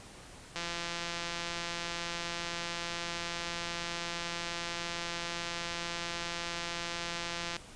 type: click train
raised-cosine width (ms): 0.2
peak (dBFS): -19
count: 1199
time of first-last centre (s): 0.56-7.566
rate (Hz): 171
effects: pink hiss -51 dBFS RMS until 7.75 s + resampled to 22050 Hz